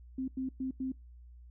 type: tone bursts at uneven times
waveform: sine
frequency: 261.4 Hz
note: C4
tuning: 1 cent flat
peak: -32 dBFS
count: 4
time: 0.18-0.28 / 0.37-0.49 / 0.6-0.71 / 0.8-0.92 s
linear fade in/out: 5 ms
effects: noise-tail reverb RT60 0.2 s tail -24 dB re dry + added 60 Hz sine -50 dBFS peak until 1.5 s